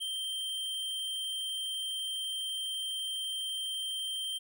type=tone; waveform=square; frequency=3144 Hz; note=G7; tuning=4 cents sharp; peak=-34 dBFS; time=0-4.39 s; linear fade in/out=20 ms; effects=none